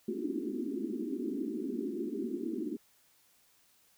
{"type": "band-pass noise", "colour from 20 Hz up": "white", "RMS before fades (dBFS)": -36, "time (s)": [0.08, 2.77], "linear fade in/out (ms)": 5, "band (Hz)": [210, 390], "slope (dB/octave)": 96, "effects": ["white hiss -67 dBFS RMS until 3.97 s"]}